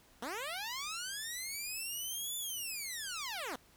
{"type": "linear two-way sweep", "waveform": "10% pulse", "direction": "up then down", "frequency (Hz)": [216, 3520, 216], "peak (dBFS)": -30, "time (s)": [0.22, 3.56], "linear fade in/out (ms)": 5, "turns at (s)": 2.37, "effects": ["pink hiss -64 dBFS RMS until 3.76 s"]}